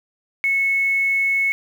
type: tone with quantisation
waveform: sine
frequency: 2198 Hz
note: C#7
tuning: 15 cents flat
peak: -16 dBFS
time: 0.44-1.52 s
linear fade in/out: 0 ms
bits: 7
effects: none